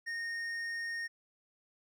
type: tone with hard clipping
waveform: sine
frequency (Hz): 1847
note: A#6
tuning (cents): -16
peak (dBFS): -37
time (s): 0.06-1.08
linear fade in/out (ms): 20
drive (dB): 7
effects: none